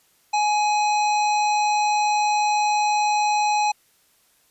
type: harmonic tone with a mistuned harmonic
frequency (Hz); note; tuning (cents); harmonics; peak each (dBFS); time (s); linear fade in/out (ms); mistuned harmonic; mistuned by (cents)
839; G#5; +17; 1 / 3 / 5 / 7 / 9; -18 / -28 / -32 / -35 / -37; 0.33-3.72; 10; 5; -47
effects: white hiss -61 dBFS RMS until 4.5 s + resampled to 32000 Hz